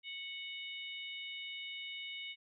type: harmonic tone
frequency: 738 Hz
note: F#5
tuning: 5 cents flat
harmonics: 3 / 4 / 5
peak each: -45 / -46 / -48 dBFS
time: 0.03-2.36 s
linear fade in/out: 50 ms
effects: none